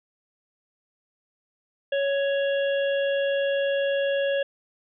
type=harmonic tone; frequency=556 Hz; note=C#5; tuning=5 cents sharp; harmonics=1 / 3 / 5 / 6; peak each=-22 / -32 / -36 / -38 dBFS; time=1.92-4.43 s; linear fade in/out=5 ms; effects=none